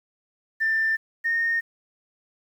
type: tone pair in turn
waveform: sine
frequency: 1784 / 1840.5 Hz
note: A6 / A#6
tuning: +23 / -23 cents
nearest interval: minor second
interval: 54 cents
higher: second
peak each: -19 / -20 dBFS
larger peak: first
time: 0.6-0.97 / 1.24-1.61 s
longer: neither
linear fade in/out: 20 ms
effects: tanh soft clip ceiling -15 dBFS + 9-bit